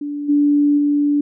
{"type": "tone with level steps", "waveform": "sine", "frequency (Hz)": 290.5, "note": "D4", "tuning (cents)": -19, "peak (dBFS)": [-22, -11, -13], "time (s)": [0.01, 1.21], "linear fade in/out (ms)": 5, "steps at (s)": [0.28, 0.77], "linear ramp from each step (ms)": 20, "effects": []}